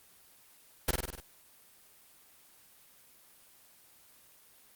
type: noise with echo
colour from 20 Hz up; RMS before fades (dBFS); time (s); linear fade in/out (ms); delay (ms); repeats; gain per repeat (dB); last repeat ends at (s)
pink; -27; 0.88-0.91; 5; 49; 6; -3; 1.204
effects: white hiss -60 dBFS RMS until 4.75 s + Opus 24 kbps